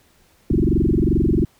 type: tone with frequency modulation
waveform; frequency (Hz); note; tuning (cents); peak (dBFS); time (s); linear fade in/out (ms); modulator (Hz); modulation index
sine; 195.9; G3; -1; -14; 0.5-1.45; 5; 22.6; 7.5
effects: pink hiss -57 dBFS RMS until 1.59 s